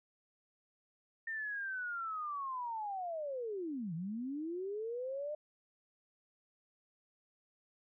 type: linear two-way sweep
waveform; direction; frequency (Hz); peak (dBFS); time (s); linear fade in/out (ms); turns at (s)
sine; down then up; 1823 to 155.8 to 609; -37; 1.27-5.35; 5; 3.94
effects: none